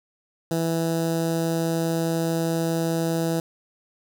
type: tone with notch filter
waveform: 15% pulse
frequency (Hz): 164.8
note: E3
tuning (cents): 0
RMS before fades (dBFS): -24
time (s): 0.51-3.4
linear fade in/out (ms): 2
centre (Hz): 2200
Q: 0.65
effects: none